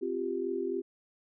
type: chord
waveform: sine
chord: C suspended fourth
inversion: none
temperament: just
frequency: 261.6 / 348.8 / 392.4 Hz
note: C4 / F4 / G4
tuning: 0 / -2 / +2 cents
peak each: -38 / -34 / -33 dBFS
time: 0.01-0.82 s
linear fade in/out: 20 ms
effects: none